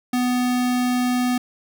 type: tone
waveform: square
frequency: 248.4 Hz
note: B3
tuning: 10 cents sharp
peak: -19 dBFS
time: 0.13-1.38 s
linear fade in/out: 5 ms
effects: none